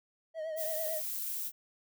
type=tone with vibrato; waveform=triangle; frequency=634 Hz; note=D#5; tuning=32 cents sharp; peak=-33 dBFS; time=0.34-1.02 s; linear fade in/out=50 ms; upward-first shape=triangle; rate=9 Hz; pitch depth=63 cents each way
type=noise; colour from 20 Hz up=violet; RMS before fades=-37 dBFS; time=0.56-1.52 s; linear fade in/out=50 ms
effects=none